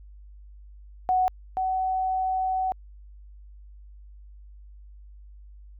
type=tone pair in turn; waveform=sine; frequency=741 / 752.2 Hz; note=F#5 / F#5; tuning=+2 / +28 cents; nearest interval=unison; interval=26 cents; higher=second; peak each=-19 / -23 dBFS; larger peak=first; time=1.09-1.28 / 1.57-2.72 s; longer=second; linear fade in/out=0 ms; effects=added 50 Hz sine -44 dBFS peak until 5.79 s